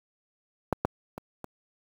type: clicks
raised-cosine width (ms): 1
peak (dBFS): -9 / -9 / -22 / -23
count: 4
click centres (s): 0.727 / 0.85 / 1.179 / 1.443
effects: high-pass 60 Hz 12 dB/octave + 7-bit